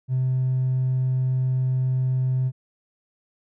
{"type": "tone with hard clipping", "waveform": "sine", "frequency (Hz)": 129.1, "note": "C3", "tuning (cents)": -23, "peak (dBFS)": -20, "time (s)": [0.08, 2.52], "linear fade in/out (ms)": 50, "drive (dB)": 1, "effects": []}